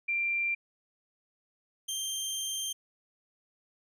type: tone pair in turn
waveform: sine / 20% pulse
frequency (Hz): 2369 / 3162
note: D7 / G7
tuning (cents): +14 / +14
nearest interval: perfect fourth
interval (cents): 500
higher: second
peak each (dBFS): -27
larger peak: neither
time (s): 0.08-0.55 / 1.88-2.73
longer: second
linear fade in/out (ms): 10
effects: none